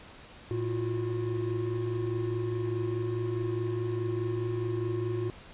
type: tone cluster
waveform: triangle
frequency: 112.4 / 335.7 / 360.5 Hz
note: A2 / E4 / F#4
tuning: +37 / +32 / -45 cents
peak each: -30 / -35 / -30 dBFS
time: 0.51-5.3 s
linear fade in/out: 0 ms
effects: pink hiss -50 dBFS RMS until 5.53 s + resampled to 8000 Hz